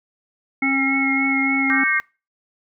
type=harmonic tone; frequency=270.6 Hz; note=C#4; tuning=42 cents flat; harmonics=1 / 3 / 5 / 7; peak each=-20 / -29 / -30 / -36 dBFS; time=0.62-1.84 s; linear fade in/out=5 ms
type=tone with vibrato; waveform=sine; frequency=2172 Hz; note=C#7; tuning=36 cents flat; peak=-19 dBFS; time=0.62-1.99 s; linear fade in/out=5 ms; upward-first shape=triangle; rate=3.5 Hz; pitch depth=27 cents each way
type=chord; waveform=sine; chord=G minor; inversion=second; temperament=equal; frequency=1174.7 / 1568 / 1864.7 Hz; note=D6 / G6 / Bb6; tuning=0 / 0 / 0 cents; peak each=-27 / -22 / -23 dBFS; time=1.7-2 s; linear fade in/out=0 ms
effects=noise-tail reverb RT60 0.3 s tail -24 dB re dry